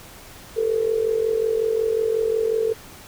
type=tone with amplitude modulation; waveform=sine; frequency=447.1 Hz; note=A4; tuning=28 cents sharp; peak=-15 dBFS; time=0.56-2.74 s; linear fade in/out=20 ms; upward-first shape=sine; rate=45.5 Hz; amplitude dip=75%; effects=pink hiss -43 dBFS RMS until 3.07 s